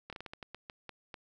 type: slowing click train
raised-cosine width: 0.3 ms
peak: -27 dBFS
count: 11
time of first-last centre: 0.1-1.142 s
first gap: 27 ms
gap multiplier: 1.28
effects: none